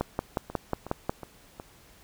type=two click trains; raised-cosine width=1 ms; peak=-12 / -24 dBFS; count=7 / 4; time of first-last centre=0.01-1.095 / 0.5-1.599 s; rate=5.53 / 2.73 Hz; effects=pink hiss -56 dBFS RMS until 2.03 s